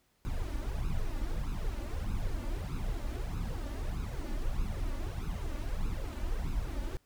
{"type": "noise with flanger", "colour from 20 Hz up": "brown", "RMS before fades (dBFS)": -34, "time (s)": [0.25, 6.97], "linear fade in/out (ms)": 0, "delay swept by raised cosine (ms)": [0.77, 3.47], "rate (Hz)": 1.6, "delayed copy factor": 0.75, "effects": ["pink hiss -72 dBFS RMS until 7.05 s"]}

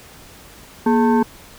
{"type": "tone with frequency modulation", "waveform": "sine", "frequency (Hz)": 236.6, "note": "A#3", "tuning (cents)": 26, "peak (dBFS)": -12, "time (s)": [0.86, 1.23], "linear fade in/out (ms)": 5, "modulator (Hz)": 658, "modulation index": 1, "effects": ["pink hiss -43 dBFS RMS until 1.58 s"]}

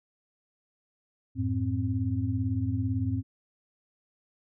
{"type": "tone cluster", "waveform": "sine", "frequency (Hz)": [91.4, 109.3, 262.5], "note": ["F#2", "A2", "C4"], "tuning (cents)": [-21, -11, 6], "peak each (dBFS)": [-31, -29, -31], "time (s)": [1.35, 3.23], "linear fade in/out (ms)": 50, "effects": []}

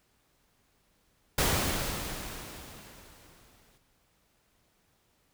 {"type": "noise with exponential decay", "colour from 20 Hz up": "pink", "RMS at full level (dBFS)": -25, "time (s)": [1.38, 3.78], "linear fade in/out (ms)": 5, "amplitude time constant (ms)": 520, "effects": ["pink hiss -70 dBFS RMS until 5.33 s"]}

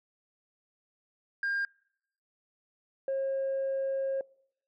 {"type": "tone pair in turn", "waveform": "sine", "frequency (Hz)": [1606, 539.7], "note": ["G6", "C#5"], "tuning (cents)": [41, -46], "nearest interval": "octave + perfect fifth", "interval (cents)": 1887, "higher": "first", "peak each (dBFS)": -26, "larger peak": "neither", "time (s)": [[1.43, 1.65], [3.08, 4.21]], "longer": "second", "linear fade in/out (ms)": 2, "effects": ["noise-tail reverb RT60 0.7 s tail -26 dB re dry", "tanh soft clip ceiling -26 dBFS"]}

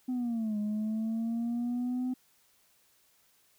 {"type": "linear two-way sweep", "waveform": "sine", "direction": "down then up", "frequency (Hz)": [256.3, 207.7, 255.5], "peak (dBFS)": -27, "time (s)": [0.08, 2.14], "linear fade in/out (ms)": 10, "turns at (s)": 0.58, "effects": ["tanh soft clip ceiling -28 dBFS", "white hiss -67 dBFS RMS until 3.58 s"]}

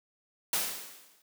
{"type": "noise with exponential decay", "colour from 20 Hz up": "white", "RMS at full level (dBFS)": -27, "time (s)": [0.53, 1.22], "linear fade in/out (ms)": 2, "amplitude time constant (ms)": 150, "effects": ["high-pass 200 Hz 12 dB/octave"]}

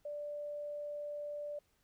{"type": "tone", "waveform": "sine", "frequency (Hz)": 587.3, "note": "D5", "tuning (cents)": 0, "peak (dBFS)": -39, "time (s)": [0.05, 1.59], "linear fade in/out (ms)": 5, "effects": ["pink hiss -75 dBFS RMS until 1.83 s"]}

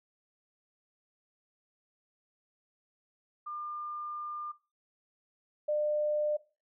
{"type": "tone pair in turn", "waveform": "sine", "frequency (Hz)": [1200, 600], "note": ["D6", "D5"], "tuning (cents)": [37, 37], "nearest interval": "octave", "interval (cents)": 1200, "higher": "first", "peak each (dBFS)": [-37, -27], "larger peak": "second", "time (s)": [[3.46, 4.52], [5.68, 6.37]], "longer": "first", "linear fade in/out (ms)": 10, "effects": ["noise-tail reverb RT60 0.3 s tail -17 dB re dry"]}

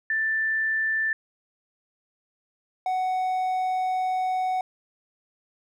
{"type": "tone pair in turn", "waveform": ["sine", "triangle"], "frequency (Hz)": [1769, 743.8], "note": ["A6", "F#5"], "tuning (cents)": [9, 9], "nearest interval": "octave + minor third", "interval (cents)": 1500, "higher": "first", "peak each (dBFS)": [-22, -21], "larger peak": "second", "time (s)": [[0.1, 1.13], [2.86, 4.61]], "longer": "second", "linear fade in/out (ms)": 2, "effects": []}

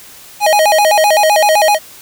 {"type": "tone with vibrato", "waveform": "square", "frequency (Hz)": 722, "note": "F#5", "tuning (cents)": -43, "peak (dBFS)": -8, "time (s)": [0.4, 1.79], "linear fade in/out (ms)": 50, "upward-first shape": "square", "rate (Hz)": 7.8, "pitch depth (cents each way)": 240, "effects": ["white hiss -37 dBFS RMS until 2.01 s"]}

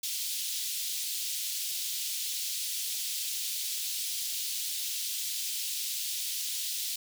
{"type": "high-pass noise", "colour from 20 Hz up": "pink", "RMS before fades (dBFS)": -34, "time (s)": [0.03, 6.96], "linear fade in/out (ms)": 5, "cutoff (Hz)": 3300, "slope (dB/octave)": 24, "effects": []}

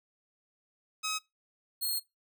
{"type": "tone pair in turn", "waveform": "10% pulse", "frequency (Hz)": [1272, 4269], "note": ["D#6", "C8"], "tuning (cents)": [38, 34], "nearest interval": "octave + major sixth", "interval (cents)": 2096, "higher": "second", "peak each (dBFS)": -23, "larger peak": "neither", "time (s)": [[1.03, 1.19], [1.81, 2]], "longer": "second", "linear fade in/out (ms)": 20, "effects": ["noise-tail reverb RT60 0.2 s tail -23 dB re dry"]}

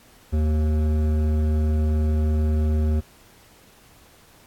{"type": "tone with hard clipping", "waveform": "triangle", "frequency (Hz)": 76.9, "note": "D#2", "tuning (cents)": -20, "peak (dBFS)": -20, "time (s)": [0.32, 3.01], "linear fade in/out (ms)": 20, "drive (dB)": 16, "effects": ["pink hiss -53 dBFS RMS until 4.46 s", "AAC 64 kbps"]}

